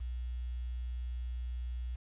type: tone with quantisation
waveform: sine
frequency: 60.9 Hz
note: B1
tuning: 24 cents flat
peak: -35 dBFS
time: 0-1.96 s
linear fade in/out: 10 ms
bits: 10
effects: resampled to 8000 Hz